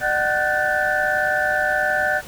sine tone cluster, 603 / 750 / 1474 / 1533 / 1759 Hz, D5 / F#5 / F#6 / G6 / A6, +46 / +23 / -7 / -39 / -1 cents, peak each -24 dBFS, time 0-2.22 s, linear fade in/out 50 ms, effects pink hiss -39 dBFS RMS until 2.27 s

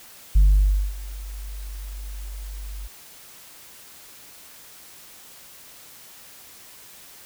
sine tone with ADSR envelope, 49.17 Hz, G1, 6 cents sharp, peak -8 dBFS, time 0.35-2.88 s, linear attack 12 ms, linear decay 570 ms, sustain -23 dB, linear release 17 ms, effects tanh soft clip ceiling -10 dBFS + white hiss -46 dBFS RMS until 7.25 s

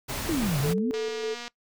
pink noise, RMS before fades -32 dBFS, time 0.08-0.74 s, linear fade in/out 20 ms
sine exponential two-way sweep, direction down then up, 348.5 to 130.81 to 267.9 Hz, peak -24 dBFS, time 0.29-0.91 s, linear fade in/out 0 ms, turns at 0.6 s
sine tone with tremolo, 440 Hz, A4, in tune, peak -26 dBFS, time 0.63-1.35 s, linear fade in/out 20 ms, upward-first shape square, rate 3.3 Hz, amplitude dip 35%
click train, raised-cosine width 0.2 ms, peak -21 dBFS, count 130, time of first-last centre 0.94-1.48 s, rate 239 Hz
effects noise-tail reverb RT60 0.1 s tail -22 dB re dry

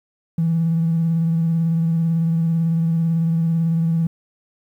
triangle tone with vibrato, 164.81 Hz, E3, in tune, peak -12 dBFS, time 0.38-4.07 s, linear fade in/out 5 ms, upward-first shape sine, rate 18 Hz, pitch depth 29 cents each way, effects tanh soft clip ceiling -13 dBFS + 9-bit

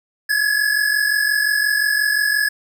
square tone pair together, 1661.2 / 1706.9 Hz, G#6 / G#6, 0 / +47 cents, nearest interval unison, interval 47 cents, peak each -21 / -18 dBFS, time 0.29-2.49 s, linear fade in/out 10 ms, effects none

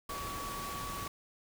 sine tone in noise, 1133 Hz, C#6, 37 cents sharp, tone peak -40 dBFS, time 0.09-1.08 s, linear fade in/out 5 ms, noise pink, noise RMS -42 dBFS, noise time 0.09-1.08 s, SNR -1 dB, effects none

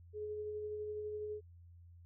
sine tone with tremolo, 422.7 Hz, G#4, 31 cents sharp, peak -38 dBFS, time 0.13-1.41 s, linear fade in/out 50 ms, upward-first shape sine, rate 12 Hz, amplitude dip 25%, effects added 86 Hz sine -55 dBFS peak until 2.05 s

